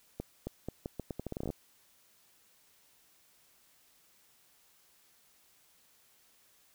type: accelerating click train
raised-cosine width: 2 ms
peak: -23 dBFS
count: 16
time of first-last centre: 0.2-1.503 s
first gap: 270 ms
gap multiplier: 0.8
effects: white hiss -66 dBFS RMS until 6.74 s